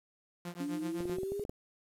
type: tone with tremolo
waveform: sawtooth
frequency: 174.61 Hz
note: F3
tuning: in tune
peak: -33 dBFS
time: 0.45-1.17 s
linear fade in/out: 2 ms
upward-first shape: triangle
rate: 7.8 Hz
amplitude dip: 95%
type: linear sweep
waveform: sine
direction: up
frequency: 277.2 to 415.3 Hz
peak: -34 dBFS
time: 0.6-1.44 s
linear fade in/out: 5 ms
type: clicks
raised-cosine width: 2 ms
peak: -28 dBFS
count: 9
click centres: 1.006 / 1.055 / 1.097 / 1.185 / 1.233 / 1.32 / 1.396 / 1.451 / 1.495 s
effects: resampled to 32000 Hz + 9-bit